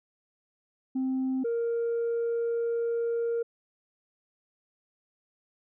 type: tone pair in turn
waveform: sine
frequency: 261.6 / 466.1 Hz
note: C4 / A#4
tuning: 0 / 0 cents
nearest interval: minor seventh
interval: 1000 cents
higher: second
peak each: -24 dBFS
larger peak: neither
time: 0.95-1.44 / 1.44-3.43 s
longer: second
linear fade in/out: 10 ms
effects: tanh soft clip ceiling -24 dBFS